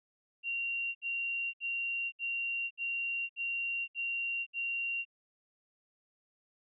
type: tone bursts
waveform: sine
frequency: 2760 Hz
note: F7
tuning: 21 cents flat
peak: -32 dBFS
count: 8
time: 0.43-5.052 s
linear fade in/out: 50 ms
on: 520 ms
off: 66 ms
effects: none